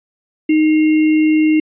sine tone with sample-and-hold, 310 Hz, D#4, 6 cents flat, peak -9 dBFS, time 0.49-1.6 s, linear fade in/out 5 ms, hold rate 2450 Hz, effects resampled to 8000 Hz

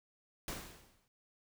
pink noise with exponential decay, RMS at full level -39 dBFS, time 0.48-1.08 s, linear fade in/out 1 ms, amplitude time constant 130 ms, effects none

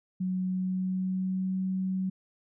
sine tone with pitch glide, 185 to 188.02 Hz, F#3 to F#3, 0 to +28 cents, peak -27 dBFS, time 0.2-2.1 s, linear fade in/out 10 ms, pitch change +28 cents, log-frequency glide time 0.44-1.59 s, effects none

